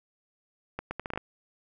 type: accelerating click train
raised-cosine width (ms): 0.5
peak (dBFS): -18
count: 8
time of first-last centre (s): 0.79-1.176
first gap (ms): 120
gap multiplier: 0.72
effects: none